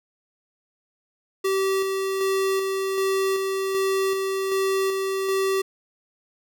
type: tone with tremolo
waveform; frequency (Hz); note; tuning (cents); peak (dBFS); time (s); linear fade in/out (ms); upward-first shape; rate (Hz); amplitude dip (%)
square; 385.9; G4; -27; -21; 1.44-5.62; 10; square; 1.3; 30
effects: none